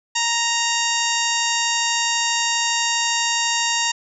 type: harmonic tone with a mistuned harmonic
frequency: 932.3 Hz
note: A#5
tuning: in tune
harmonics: 1 / 2 / 3 / 4 / 5 / 6 / 7 / 8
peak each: -25 / -26 / -25 / -27 / -29 / -28 / -29 / -26 dBFS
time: 0.15-3.92 s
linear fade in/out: 10 ms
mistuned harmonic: 8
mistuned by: -45 cents
effects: none